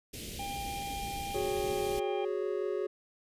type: band-stop noise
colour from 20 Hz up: pink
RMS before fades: -41 dBFS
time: 0.13-2 s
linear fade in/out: 10 ms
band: 480 to 2400 Hz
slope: 24 dB/octave
type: harmonic tone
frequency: 798 Hz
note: G5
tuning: 31 cents sharp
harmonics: 1 / 3 / 4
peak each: -37 / -47 / -49 dBFS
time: 0.39-2.25 s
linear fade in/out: 5 ms
type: chord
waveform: triangle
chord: F# suspended second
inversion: none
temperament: equal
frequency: 370 / 415.3 / 554.4 Hz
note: F#4 / G#4 / C#5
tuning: 0 / 0 / 0 cents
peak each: -32 / -32 / -37 dBFS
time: 1.34-2.87 s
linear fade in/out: 10 ms
effects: resampled to 32000 Hz